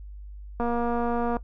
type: click train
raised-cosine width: 1 ms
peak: -15 dBFS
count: 183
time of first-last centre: 0.6-1.368 s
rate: 237 Hz
effects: noise-tail reverb RT60 0.1 s tail -19 dB re dry + added 50 Hz sine -38 dBFS peak until 1.43 s